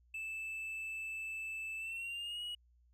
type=tone with pitch glide; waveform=triangle; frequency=2634 to 2906 Hz; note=E7 to F#7; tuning=-2 to -32 cents; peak=-38 dBFS; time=0.14-2.55 s; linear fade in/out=5 ms; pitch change=+170 cents; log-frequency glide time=1.78-2.43 s; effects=added 60 Hz sine -65 dBFS peak until 2.93 s